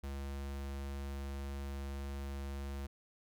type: tone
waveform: square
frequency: 69.3 Hz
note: C#2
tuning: in tune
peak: -40 dBFS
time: 0.03-2.87 s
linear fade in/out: 10 ms
effects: none